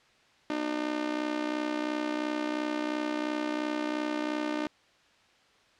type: tone with amplitude modulation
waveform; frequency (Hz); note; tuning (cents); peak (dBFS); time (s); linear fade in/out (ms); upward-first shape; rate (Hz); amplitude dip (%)
sawtooth; 302.1; D4; +49; -22; 0.5-4.67; 2; sine; 62.9; 75
effects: white hiss -62 dBFS RMS until 5.79 s + low-pass 4000 Hz 12 dB/octave